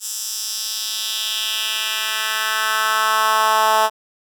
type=tone with high-pass filter sweep; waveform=10% pulse; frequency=218.2 Hz; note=A3; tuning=14 cents flat; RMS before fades=-20 dBFS; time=0-3.9 s; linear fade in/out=50 ms; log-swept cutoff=7000 to 780 Hz; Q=2; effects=none